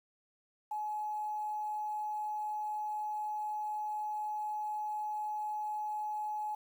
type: tone with quantisation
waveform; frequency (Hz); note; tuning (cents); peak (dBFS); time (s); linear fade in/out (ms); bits
sine; 848; G#5; +36; -34; 0.71-6.55; 5; 10
effects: none